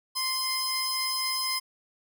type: tone cluster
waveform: sawtooth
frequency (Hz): 1045 / 2086 / 5080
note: C6 / C7 / D#8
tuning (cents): -2 / -6 / +35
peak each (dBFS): -29 / -35 / -26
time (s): 0.15-1.6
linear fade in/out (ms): 20
effects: none